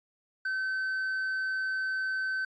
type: tone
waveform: triangle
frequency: 1534 Hz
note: G6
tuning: 38 cents flat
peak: -27 dBFS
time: 0.45-2.45 s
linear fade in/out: 5 ms
effects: resampled to 16000 Hz